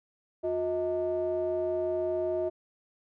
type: ring-modulated tone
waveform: triangle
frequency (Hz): 137.5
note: C#3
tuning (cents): -14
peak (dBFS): -22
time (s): 0.43-2.5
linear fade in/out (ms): 20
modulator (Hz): 497
effects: none